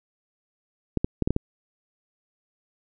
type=clicks; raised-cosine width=3 ms; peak=-9 dBFS; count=6; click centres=0.973 / 1.045 / 1.223 / 1.275 / 1.306 / 1.364 s; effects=none